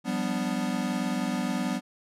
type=chord; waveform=square; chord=G dominant seventh; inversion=third; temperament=equal with one note detuned; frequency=177.56 / 196 / 246.9 / 293.7 Hz; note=F3 / G3 / B3 / D4; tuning=+29 / 0 / 0 / 0 cents; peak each=-36 / -32 / -31 / -36 dBFS; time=0.04-1.81 s; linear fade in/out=50 ms; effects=low-pass 11000 Hz 12 dB/octave